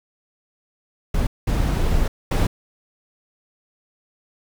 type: noise bursts at uneven times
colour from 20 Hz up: brown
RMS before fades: -19 dBFS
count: 3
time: 1.14-1.27 / 1.47-2.08 / 2.31-2.47 s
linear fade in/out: 5 ms
effects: none